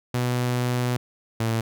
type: tone pair in turn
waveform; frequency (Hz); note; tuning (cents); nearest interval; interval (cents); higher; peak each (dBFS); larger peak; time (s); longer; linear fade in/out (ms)
sawtooth; 123.47 / 113.56; B2 / A#2; 0 / -45; minor second; 145; first; -18; neither; 0.14-0.97 / 1.4-1.61; first; 5
effects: none